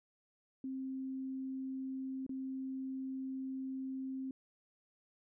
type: tone with dropouts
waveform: sine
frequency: 264.2 Hz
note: C4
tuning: 17 cents sharp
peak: -38 dBFS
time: 0.64-4.31 s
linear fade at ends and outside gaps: 2 ms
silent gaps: 2.265-2.293 s
effects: none